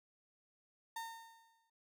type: tone with exponential decay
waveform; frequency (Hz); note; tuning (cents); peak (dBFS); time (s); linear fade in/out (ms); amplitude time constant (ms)
35% pulse; 912; A#5; -38; -38; 0.96-1.7; 5; 160
effects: none